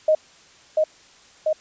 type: tone with echo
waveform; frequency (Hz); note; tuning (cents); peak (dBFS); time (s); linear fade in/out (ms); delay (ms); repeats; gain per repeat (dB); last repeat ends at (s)
sine; 622.3; D#5; 0; -13; 0.08-0.15; 5; 690; 2; -2; 1.53
effects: white hiss -51 dBFS RMS until 1.6 s + resampled to 16000 Hz